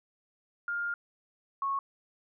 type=tone pair in turn; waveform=sine; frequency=1408 / 1099.6 Hz; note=F6 / C#6; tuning=+14 / -14 cents; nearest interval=major third; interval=428 cents; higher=first; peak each=-30 / -28 dBFS; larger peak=second; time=0.68-0.94 / 1.62-1.79 s; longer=first; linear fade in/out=2 ms; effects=none